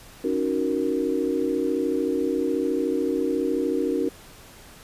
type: chord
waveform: sine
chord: D# minor seventh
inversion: third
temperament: equal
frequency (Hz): 277.2 / 311.1 / 370 / 466.2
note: C#4 / D#4 / F#4 / A#4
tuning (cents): 0 / 0 / 0 / 0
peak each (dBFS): -27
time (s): 0.24-4.09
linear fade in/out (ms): 5
effects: pink hiss -47 dBFS RMS until 4.83 s + resampled to 32000 Hz

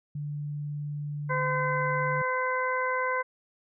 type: tone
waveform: sine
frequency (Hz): 146.83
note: D3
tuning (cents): 0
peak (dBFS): -31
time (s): 0.15-2.22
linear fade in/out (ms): 5
type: harmonic tone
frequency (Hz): 511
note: C5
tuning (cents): -41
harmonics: 1 / 2 / 3 / 4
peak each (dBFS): -31 / -29 / -32 / -34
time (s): 1.29-3.23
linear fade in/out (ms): 20
effects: none

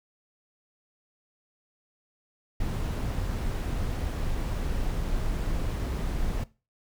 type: noise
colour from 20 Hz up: brown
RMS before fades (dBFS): -29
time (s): 2.6-6.44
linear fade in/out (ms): 5
effects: noise-tail reverb RT60 0.3 s tail -19 dB re dry

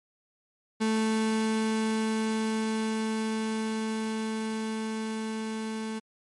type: tone with level ramp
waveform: 35% pulse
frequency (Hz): 220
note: A3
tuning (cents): 0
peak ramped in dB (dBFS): -22 to -30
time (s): 0.8-6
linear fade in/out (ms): 20
effects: MP3 48 kbps

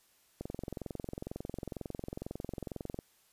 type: click train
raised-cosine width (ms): 2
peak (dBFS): -25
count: 58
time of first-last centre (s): 0.41-2.989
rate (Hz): 22.1
effects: white hiss -68 dBFS RMS until 3.32 s + resampled to 32000 Hz

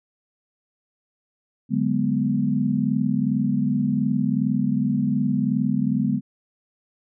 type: chord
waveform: sine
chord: G# half-diminished seventh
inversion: second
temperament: equal with one note detuned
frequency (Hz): 145.06 / 185 / 207.7 / 246.9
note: D3 / F#3 / G#3 / B3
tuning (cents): -21 / 0 / 0 / 0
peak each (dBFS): -26 / -28 / -23 / -23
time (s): 1.69-6.21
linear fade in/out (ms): 50
effects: none

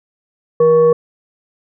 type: tone with frequency modulation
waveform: sine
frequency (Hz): 475.8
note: A#4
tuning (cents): +35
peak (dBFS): -7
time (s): 0.6-0.93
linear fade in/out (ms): 5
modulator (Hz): 640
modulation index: 0.37
effects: none

